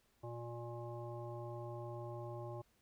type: harmonic tone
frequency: 118.7 Hz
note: A#2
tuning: 32 cents sharp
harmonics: 1 / 3 / 5 / 7 / 9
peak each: -46 / -49 / -50 / -53 / -56 dBFS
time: 0.23-2.62 s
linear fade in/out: 10 ms
effects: pink hiss -75 dBFS RMS until 2.81 s